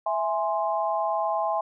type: chord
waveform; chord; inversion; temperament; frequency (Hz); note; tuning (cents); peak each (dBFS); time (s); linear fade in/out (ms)
sine; E augmented; none; equal; 659.3 / 830.6 / 1046.5; E5 / G#5 / B#5; 0 / 0 / 0; -27 / -27 / -29; 0.06-1.61; 5
effects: none